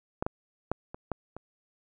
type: clicks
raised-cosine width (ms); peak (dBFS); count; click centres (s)
1; -15 / -15 / -13 / -25 / -16 / -26; 6; 0.225 / 0.265 / 0.716 / 0.945 / 1.117 / 1.366
effects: none